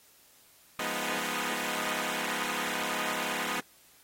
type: chord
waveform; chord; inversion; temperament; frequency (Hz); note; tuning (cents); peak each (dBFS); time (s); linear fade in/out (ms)
5% pulse; F half-diminished seventh; none; equal; 174.61 / 207.7 / 246.9 / 311.1; F3 / Ab3 / Cb4 / Eb4; 0 / 0 / 0 / 0; -28 / -26 / -23 / -26; 0.79-3.6; 2
effects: white hiss -60 dBFS RMS until 4.03 s + AAC 48 kbps